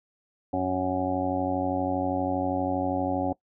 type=harmonic tone; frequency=92.5 Hz; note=F#2; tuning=in tune; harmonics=1 / 2 / 3 / 4 / 6 / 7 / 8 / 9; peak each=-36 / -38 / -28 / -37 / -31 / -38 / -30 / -36 dBFS; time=0.53-3.33 s; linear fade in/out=5 ms; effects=noise-tail reverb RT60 0.1 s tail -21 dB re dry